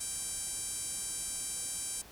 5% pulse tone with band-pass filter, 784 Hz, G5, in tune, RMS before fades -38 dBFS, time 0-2.02 s, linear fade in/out 10 ms, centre 9200 Hz, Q 2.5, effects pink hiss -53 dBFS RMS until 2.11 s

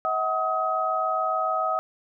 sine tone cluster, 640 / 747 / 1267 Hz, D#5 / F#5 / D#6, +49 / +16 / +31 cents, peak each -28 / -28 / -25 dBFS, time 0.05-1.79 s, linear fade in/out 0 ms, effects none

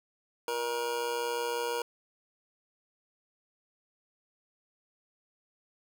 25% pulse tone with amplitude modulation, 474.8 Hz, A#4, 32 cents sharp, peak -24 dBFS, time 0.48-1.82 s, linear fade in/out 2 ms, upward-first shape sine, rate 126 Hz, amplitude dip 60%, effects none

